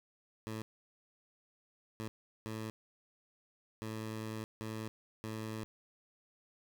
15% pulse tone bursts at uneven times, 110 Hz, A2, in tune, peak -33 dBFS, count 6, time 0.47-0.62 / 2-2.08 / 2.46-2.7 / 3.82-4.44 / 4.61-4.88 / 5.24-5.64 s, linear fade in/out 0 ms, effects none

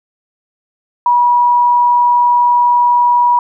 sine tone, 968 Hz, B5, 35 cents flat, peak -7 dBFS, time 1.06-3.39 s, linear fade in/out 2 ms, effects none

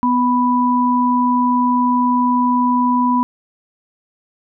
sine tone pair together, 248.1 / 988 Hz, B3 / B5, +8 / 0 cents, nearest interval 2 octaves, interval 2392 cents, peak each -15 / -15 dBFS, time 0.03-3.23 s, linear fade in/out 0 ms, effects none

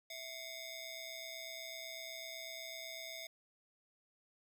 15% pulse ring-modulated tone, 1438 Hz, F#6, 50 cents flat, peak -35 dBFS, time 0.1-3.27 s, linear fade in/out 5 ms, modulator 783 Hz, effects none

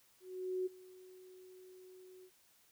sine tone with ADSR envelope, 370 Hz, F#4, in tune, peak -33 dBFS, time 0.2-2.31 s, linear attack 460 ms, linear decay 19 ms, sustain -21 dB, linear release 67 ms, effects white hiss -69 dBFS RMS until 2.71 s

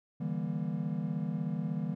triangle chord, E half-diminished seventh, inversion third, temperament just, 148.33 / 164.81 / 197.78 / 237.3 Hz, D3 / E3 / G3 / Bb3, +18 / 0 / +16 / +31 cents, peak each -36 / -33 / -35 / -37 dBFS, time 0.2-1.95 s, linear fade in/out 10 ms, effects none

